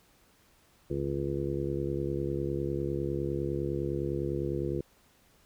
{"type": "harmonic tone", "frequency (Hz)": 69.9, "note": "C#2", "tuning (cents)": 15, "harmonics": [1, 2, 3, 4, 5, 6, 7], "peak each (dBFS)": [-39, -35, -41, -41, -33, -38, -39], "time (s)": [0.9, 4.81], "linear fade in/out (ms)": 5, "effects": ["pink hiss -64 dBFS RMS until 5.45 s"]}